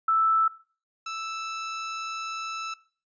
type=tone pair in turn; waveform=sine / sawtooth; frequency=1318.5 / 1318.5 Hz; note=E6 / E6; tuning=0 / 0 cents; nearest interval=unison; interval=0 cents; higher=neither; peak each=-19 / -28 dBFS; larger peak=first; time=0.08-0.48 / 1.06-2.74 s; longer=second; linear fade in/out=5 ms; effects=noise-tail reverb RT60 0.4 s tail -19 dB re dry + resampled to 16000 Hz